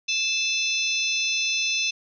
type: harmonic tone with a mistuned harmonic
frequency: 876 Hz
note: A5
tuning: 8 cents flat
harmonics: 3 / 4 / 5 / 6 / 7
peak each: -25 / -29 / -32 / -31 / -30 dBFS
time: 0.08-1.91 s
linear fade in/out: 10 ms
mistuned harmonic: 5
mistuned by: -120 cents
effects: none

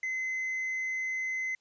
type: tone with tanh clipping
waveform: sine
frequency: 2050 Hz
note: C7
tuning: 36 cents flat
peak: -31 dBFS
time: 0.03-1.55 s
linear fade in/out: 2 ms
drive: 2 dB
effects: white hiss -74 dBFS RMS until 1.6 s + resampled to 16000 Hz

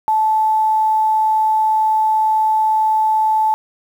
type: tone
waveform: sine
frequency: 871 Hz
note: A5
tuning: 18 cents flat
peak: -12 dBFS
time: 0.08-3.54 s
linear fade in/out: 0 ms
effects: 7-bit

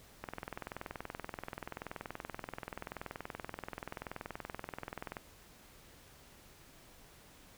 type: click train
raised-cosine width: 0.5 ms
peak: -25 dBFS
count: 104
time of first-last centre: 0.24-5.168 s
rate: 20.9 Hz
effects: pink hiss -59 dBFS RMS until 7.57 s

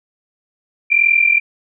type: tone pair together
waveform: sine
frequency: 2349 / 2391 Hz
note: D7 / D7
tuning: 0 / +30 cents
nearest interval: unison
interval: 30 cents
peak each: -13 dBFS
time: 0.9-1.4 s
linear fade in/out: 20 ms
effects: none

